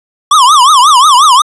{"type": "tone with vibrato", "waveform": "square", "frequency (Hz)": 1108, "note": "C#6", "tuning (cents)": -1, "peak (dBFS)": -3, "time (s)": [0.31, 1.42], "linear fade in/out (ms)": 5, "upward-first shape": "triangle", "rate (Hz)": 5.6, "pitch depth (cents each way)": 270, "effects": ["resampled to 24000 Hz", "7-bit"]}